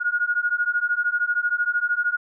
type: beating tone pair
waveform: sine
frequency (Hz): 1433 / 1446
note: F6 / F#6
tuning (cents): +44 / -40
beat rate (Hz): 13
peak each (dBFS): -23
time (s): 0-2.17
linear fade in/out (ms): 20
effects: none